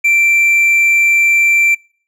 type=tone; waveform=triangle; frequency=2349 Hz; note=D7; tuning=in tune; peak=-7 dBFS; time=0.04-1.75 s; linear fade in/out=10 ms; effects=noise-tail reverb RT60 0.5 s tail -25 dB re dry